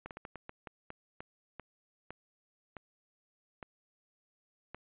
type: slowing click train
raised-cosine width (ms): 0.5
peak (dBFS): -28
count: 14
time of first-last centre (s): 0.06-4.746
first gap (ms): 48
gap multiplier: 1.3
effects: resampled to 8000 Hz